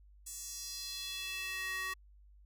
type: tone with high-pass filter sweep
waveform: square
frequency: 377.2 Hz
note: F#4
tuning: 33 cents sharp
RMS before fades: -41 dBFS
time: 0.26-1.94 s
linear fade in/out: 10 ms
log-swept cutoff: 7800 to 1500 Hz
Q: 2.6
effects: added 50 Hz sine -57 dBFS peak until 2.45 s